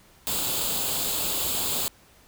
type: noise with comb filter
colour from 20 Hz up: white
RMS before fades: -27 dBFS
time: 0.27-1.88 s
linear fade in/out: 0 ms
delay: 0.26 ms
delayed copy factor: +0.65
effects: pink hiss -56 dBFS RMS until 2.27 s